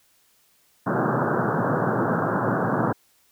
pink band-pass noise, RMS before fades -23 dBFS, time 0.86-2.93 s, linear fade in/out 10 ms, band 110 to 1600 Hz, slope 96 dB/octave, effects white hiss -62 dBFS RMS until 3.31 s

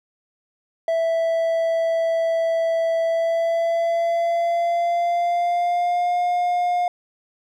triangle tone with pitch glide, 659.3 to 710.7 Hz, E5 to F5, 0 to +30 cents, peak -16 dBFS, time 0.88-6.88 s, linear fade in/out 2 ms, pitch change +130 cents, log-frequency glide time 3.02-6.2 s, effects none

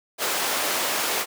pink high-pass noise, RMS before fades -25 dBFS, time 0.18-1.26 s, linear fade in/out 50 ms, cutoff 510 Hz, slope 12 dB/octave, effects none

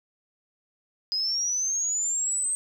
sine linear sweep, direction up, 4978 to 8340 Hz, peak -24 dBFS, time 1.12-2.55 s, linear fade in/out 0 ms, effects 9-bit

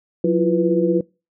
sine tone cluster, 181 / 332.8 / 349.4 / 494.2 Hz, F#3 / E4 / F4 / B4, -38 / +17 / +1 / +1 cents, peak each -20 dBFS, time 0.24-1.01 s, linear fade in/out 5 ms, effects noise-tail reverb RT60 0.3 s tail -25 dB re dry

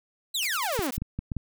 sawtooth exponential sweep, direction down, 4186 to 233.1 Hz, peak -23 dBFS, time 0.34-0.91 s, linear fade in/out 10 ms
blue noise bursts, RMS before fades -35 dBFS, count 6, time 0.42-0.971 s, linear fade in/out 5 ms, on 51 ms, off 49 ms
clicks, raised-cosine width 5 ms, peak -18 dBFS, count 6, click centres 0.792 / 0.98 / 1.02 / 1.19 / 1.318 / 1.367 s
effects none

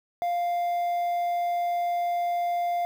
triangle tone with quantisation, 698.5 Hz, F5, in tune, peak -22 dBFS, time 0.22-2.85 s, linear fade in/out 0 ms, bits 8, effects none

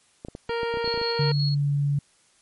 clicks, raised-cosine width 2 ms, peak -22 dBFS, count 12, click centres 0.249 / 0.285 / 0.351 / 0.494 / 0.632 / 0.741 / 0.772 / 0.844 / 0.877 / 0.942 / 0.976 / 1.015 s
harmonic tone, 466.2 Hz, A#4, in tune, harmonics 1 / 2 / 3 / 4 / 5 / 6 / 7 / 9 / 10, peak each -26 / -32 / -36 / -38 / -40 / -42 / -43 / -45 / -46 dBFS, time 0.49-1.32 s, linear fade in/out 5 ms
sine tone with tremolo, 4319 Hz, C#8, 46 cents flat, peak -27 dBFS, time 0.84-1.55 s, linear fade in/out 10 ms, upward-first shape square, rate 5.4 Hz, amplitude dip 40%
sine tone with pitch glide, 144.1 to 142.94 Hz, D3 to D3, -33 to -47 cents, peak -20 dBFS, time 1.19-1.99 s, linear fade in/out 5 ms, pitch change -14 cents, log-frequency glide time 1.4-1.69 s
effects white hiss -61 dBFS RMS until 2.41 s + MP3 48 kbps

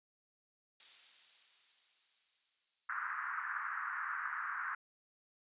violet noise with exponential decay, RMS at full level -41 dBFS, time 0.8-4.02 s, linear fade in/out 1 ms, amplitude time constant 700 ms
white band-pass noise, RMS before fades -40 dBFS, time 2.89-4.75 s, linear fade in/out 5 ms, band 1100 to 1700 Hz, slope 48 dB/octave
effects resampled to 8000 Hz

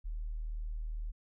sine tone, 38.89 Hz, D#1, in tune, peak -35 dBFS, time 0.04-1.12 s, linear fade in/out 20 ms, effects none

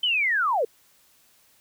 sine linear sweep, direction down, 3109 to 415.3 Hz, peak -20 dBFS, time 0.03-0.65 s, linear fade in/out 5 ms, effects white hiss -60 dBFS RMS until 1.6 s

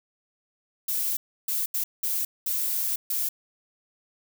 violet noise bursts at uneven times, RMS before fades -27 dBFS, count 6, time 0.88-1.17 / 1.48-1.66 / 1.74-1.84 / 2.03-2.25 / 2.46-2.96 / 3.1-3.29 s, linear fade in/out 5 ms, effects none

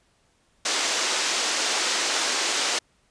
white band-pass noise, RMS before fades -25 dBFS, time 0.65-2.79 s, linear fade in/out 5 ms, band 290 to 7000 Hz, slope 24 dB/octave, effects pink hiss -65 dBFS RMS until 3.1 s + resampled to 22050 Hz

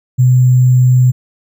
sine tone with sample-and-hold, 126.7 Hz, B2, 45 cents sharp, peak -5 dBFS, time 0.18-1.12 s, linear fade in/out 20 ms, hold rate 7350 Hz, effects none

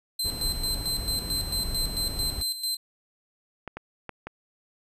sawtooth tone with tremolo, 4100 Hz, C8, 36 cents flat, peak -23 dBFS, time 0.19-2.77 s, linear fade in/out 5 ms, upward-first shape square, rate 4.5 Hz, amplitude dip 65%
brown noise, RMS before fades -33 dBFS, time 0.24-2.43 s, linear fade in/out 20 ms
clicks, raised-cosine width 0.5 ms, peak -20 dBFS, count 4, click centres 3.677 / 3.77 / 4.093 / 4.27 s
effects resampled to 32000 Hz

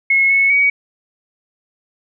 sine tone with pitch steps, 2176 / 2200 / 2255 Hz, C#7 / C#7 / C#7, -33 / -14 / +29 cents, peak -10 dBFS, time 0.1-0.7 s, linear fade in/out 5 ms, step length 200 ms, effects none

